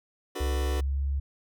sawtooth chord, B minor seventh, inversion first, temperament just, 296.3 / 370.4 / 444.5 / 493.9 Hz, D4 / F#4 / A4 / B4, +15 / +2 / +18 / 0 cents, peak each -35 / -32 / -35 / -35 dBFS, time 0.35-0.81 s, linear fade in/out 10 ms
sine tone with pitch glide, 67.6 to 69.38 Hz, C#2 to C#2, -43 to +2 cents, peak -25 dBFS, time 0.4-1.2 s, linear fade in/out 10 ms, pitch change +45 cents, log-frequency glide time 0.69-1.02 s
effects none

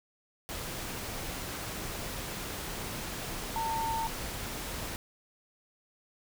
sine tone in noise, 900 Hz, A5, 39 cents sharp, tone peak -30 dBFS, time 3.56-4.07 s, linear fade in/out 0 ms, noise pink, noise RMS -38 dBFS, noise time 0.49-4.96 s, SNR +5 dB, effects none

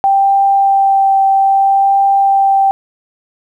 sine tone with vibrato, 784 Hz, G5, in tune, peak -7 dBFS, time 0.04-2.71 s, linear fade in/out 0 ms, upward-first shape triangle, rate 0.62 Hz, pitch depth 12 cents each way, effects 8-bit

